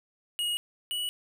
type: tone pair in turn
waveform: square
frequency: 2884 / 2938 Hz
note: F#7 / F#7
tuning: -45 / -13 cents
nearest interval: unison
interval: 32 cents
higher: second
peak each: -28 / -30 dBFS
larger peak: first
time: 0.39-0.57 / 0.91-1.09 s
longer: neither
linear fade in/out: 0 ms
effects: none